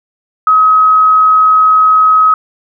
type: tone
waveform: sine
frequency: 1272 Hz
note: D#6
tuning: 38 cents sharp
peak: -4 dBFS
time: 0.47-2.34 s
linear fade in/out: 2 ms
effects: none